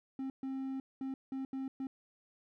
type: tone bursts at uneven times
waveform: triangle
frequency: 266.5 Hz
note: C4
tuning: 32 cents sharp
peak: -34 dBFS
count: 6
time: 0.19-0.3 / 0.43-0.8 / 1.01-1.14 / 1.32-1.45 / 1.53-1.68 / 1.8-1.87 s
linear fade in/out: 2 ms
effects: none